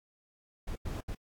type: noise bursts at uneven times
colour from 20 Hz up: brown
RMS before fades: -36 dBFS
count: 3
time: 0.67-0.76 / 0.85-1.01 / 1.08-1.15 s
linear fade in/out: 10 ms
effects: AAC 64 kbps